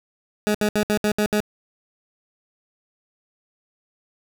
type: tone bursts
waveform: 20% pulse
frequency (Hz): 210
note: G#3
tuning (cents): +19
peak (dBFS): -13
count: 7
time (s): 0.47-1.404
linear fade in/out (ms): 0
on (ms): 76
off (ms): 67
effects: none